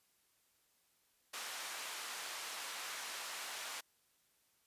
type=band-pass noise; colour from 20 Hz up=pink; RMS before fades=-45 dBFS; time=1.33-3.81 s; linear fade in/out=10 ms; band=970 to 11000 Hz; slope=12 dB/octave; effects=white hiss -75 dBFS RMS until 4.66 s + resampled to 32000 Hz